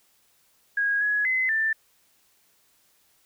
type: tone with pitch steps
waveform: sine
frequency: 1643 / 1679 / 2041 / 1776 Hz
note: G#6 / G#6 / C7 / A6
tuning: -19 / +18 / -44 / +16 cents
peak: -21 dBFS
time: 0.77-1.73 s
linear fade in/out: 5 ms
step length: 240 ms
effects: white hiss -64 dBFS RMS until 3.25 s